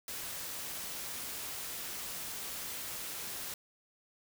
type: noise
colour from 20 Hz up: white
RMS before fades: -41 dBFS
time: 0.08-3.54 s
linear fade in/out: 2 ms
effects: none